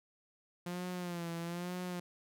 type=tone with vibrato; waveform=sawtooth; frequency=174.3 Hz; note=F3; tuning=3 cents flat; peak=-34 dBFS; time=0.66-2 s; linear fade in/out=5 ms; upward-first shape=sine; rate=1.1 Hz; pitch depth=65 cents each way; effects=none

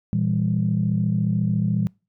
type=chord; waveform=sine; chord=E diminished; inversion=second; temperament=equal with one note detuned; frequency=116.54 / 164.81 / 198.96 Hz; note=Bb2 / E3 / G3; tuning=0 / 0 / +26 cents; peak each=-23 dBFS; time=0.13-1.87 s; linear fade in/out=0 ms; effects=noise-tail reverb RT60 0.3 s tail -25 dB re dry + tanh soft clip ceiling -10 dBFS

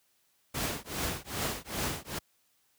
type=noise with tremolo; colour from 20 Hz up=pink; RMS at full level=-30 dBFS; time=0.54-2.19 s; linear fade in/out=10 ms; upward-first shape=triangle; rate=2.5 Hz; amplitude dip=100%; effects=white hiss -71 dBFS RMS until 2.78 s + high-pass 60 Hz 12 dB/octave

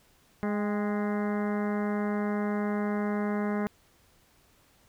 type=harmonic tone with a mistuned harmonic; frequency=207.7 Hz; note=G#3; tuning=in tune; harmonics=1 / 2 / 3 / 4 / 5 / 6 / 7 / 8 / 9 / 10; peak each=-28 / -34 / -38 / -40 / -42 / -44 / -45 / -46 / -47 / -48 dBFS; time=0.43-3.67 s; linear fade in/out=0 ms; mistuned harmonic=4; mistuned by=-39 cents; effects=pink hiss -63 dBFS RMS until 4.88 s

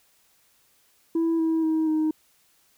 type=tone with pitch steps; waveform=sine; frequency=329.6 / 323.6 / 317.6 / 311.8 Hz; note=E4 / E4 / D#4 / D#4; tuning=0 / -32 / +36 / +4 cents; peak=-18 dBFS; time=1.15-2.11 s; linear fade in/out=5 ms; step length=240 ms; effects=tanh soft clip ceiling -19 dBFS + white hiss -63 dBFS RMS until 2.77 s

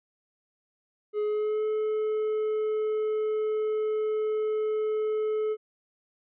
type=tone with pitch glide; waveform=triangle; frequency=420.6 to 430.7 Hz; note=G#4 to A4; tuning=+22 to -37 cents; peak=-23 dBFS; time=1.13-5.57 s; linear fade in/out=50 ms; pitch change=+41 cents; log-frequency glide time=1.23-1.65 s; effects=resampled to 8000 Hz

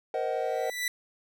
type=chord; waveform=triangle; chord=C half-diminished seventh; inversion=third; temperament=just; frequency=470.9 / 523.3 / 627.9 / 753.5 Hz; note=Bb4 / C5 / Eb5 / Gb5; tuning=+18 / 0 / +16 / +31 cents; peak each=-31 dBFS; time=0.14-0.7 s; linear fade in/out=2 ms
type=tone with exponential growth; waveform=sawtooth; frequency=1975.5 Hz; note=B6; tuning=in tune; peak=-22 dBFS; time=0.32-0.88 s; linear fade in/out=2 ms; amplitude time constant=120 ms
effects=none

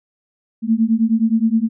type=beating tone pair; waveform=sine; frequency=220 / 229.6 Hz; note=A3 / A#3; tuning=0 / -26 cents; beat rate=9.6 Hz; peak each=-16 dBFS; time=0.62-1.69 s; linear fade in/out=50 ms; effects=none

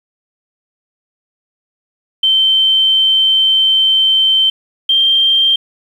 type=tone pair in turn; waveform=sine; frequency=3105 / 3167 Hz; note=G7 / G7; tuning=-17 / +17 cents; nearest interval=unison; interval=34 cents; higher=second; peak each=-8 dBFS; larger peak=neither; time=2.23-4.5 / 4.89-5.56 s; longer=first; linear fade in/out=5 ms; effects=7-bit

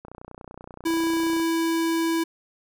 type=click train; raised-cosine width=1 ms; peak=-26 dBFS; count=42; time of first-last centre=0.05-1.399 s; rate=30.4 Hz
type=tone; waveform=square; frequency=329.5 Hz; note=E4; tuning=1 cent flat; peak=-22 dBFS; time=0.85-2.24 s; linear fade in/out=10 ms
effects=none

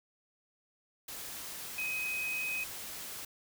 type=tone in noise; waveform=sine; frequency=2520 Hz; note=D#7; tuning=21 cents sharp; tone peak=-33 dBFS; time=1.78-2.64 s; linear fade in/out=5 ms; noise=white; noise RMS=-43 dBFS; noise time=1.08-3.25 s; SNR=+7 dB; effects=none

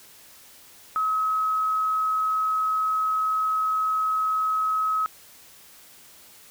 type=tone; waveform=sine; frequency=1279 Hz; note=D#6; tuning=47 cents sharp; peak=-21 dBFS; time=0.96-5.06 s; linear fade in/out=0 ms; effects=white hiss -50 dBFS RMS until 6.5 s

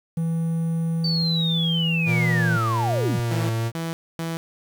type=tone; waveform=triangle; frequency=164.81 Hz; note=E3; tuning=in tune; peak=-19 dBFS; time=0.17-2.57 s; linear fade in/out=5 ms
type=linear sweep; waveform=sine; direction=down; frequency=4597 to 82.9 Hz; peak=-23 dBFS; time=1.04-3.2 s; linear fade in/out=5 ms
type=tone with vibrato; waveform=45% pulse; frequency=116.54 Hz; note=A#2; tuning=in tune; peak=-22 dBFS; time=2.05-3.72 s; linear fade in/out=50 ms; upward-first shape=sine; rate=1.2 Hz; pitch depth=49 cents each way
type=tone bursts; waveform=sawtooth; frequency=164.81 Hz; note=E3; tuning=in tune; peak=-22 dBFS; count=3; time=3.31-4.37 s; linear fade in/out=0 ms; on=180 ms; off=260 ms
effects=8-bit

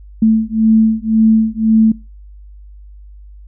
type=beating tone pair; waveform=sine; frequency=220 / 221.9 Hz; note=A3 / A3; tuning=0 / +15 cents; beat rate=1.9 Hz; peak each=-12 dBFS; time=0.22-1.92 s; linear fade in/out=5 ms; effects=noise-tail reverb RT60 0.3 s tail -24 dB re dry + added 50 Hz sine -34 dBFS peak until 3.47 s

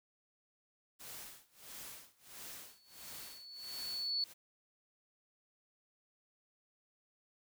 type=noise with tremolo; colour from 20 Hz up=white; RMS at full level=-48 dBFS; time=0.99-4.34 s; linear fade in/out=20 ms; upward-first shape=sine; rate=1.5 Hz; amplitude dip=95%
type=tone with exponential growth; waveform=sine; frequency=4435 Hz; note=C#8; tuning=in tune; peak=-31 dBFS; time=2.58-4.24 s; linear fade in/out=2 ms; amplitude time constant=360 ms
effects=none

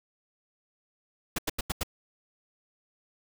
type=noise bursts; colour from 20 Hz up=pink; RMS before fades=-29 dBFS; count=5; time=1.36-1.833 s; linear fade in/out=5 ms; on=25 ms; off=87 ms; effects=none

